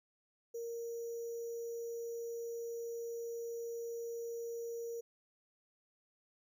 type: tone with sample-and-hold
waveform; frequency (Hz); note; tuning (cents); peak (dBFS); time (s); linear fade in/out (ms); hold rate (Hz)
sine; 466.2; A#4; 0; -39; 0.54-5.01; 10; 6300
effects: none